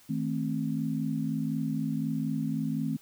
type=chord; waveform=sine; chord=A diminished; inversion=second; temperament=just; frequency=158.4 / 220 / 264 Hz; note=Eb3 / A3 / C4; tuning=+31 / 0 / +16 cents; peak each=-32 dBFS; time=0.09-2.97 s; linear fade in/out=10 ms; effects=white hiss -58 dBFS RMS until 3.01 s